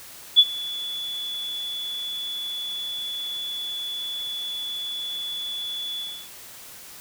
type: tone with ADSR envelope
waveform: sine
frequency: 3434 Hz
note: A7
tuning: 43 cents flat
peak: -7 dBFS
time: 0.36-6.3 s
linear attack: 30 ms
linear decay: 49 ms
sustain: -21 dB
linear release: 310 ms
effects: white hiss -43 dBFS RMS until 7 s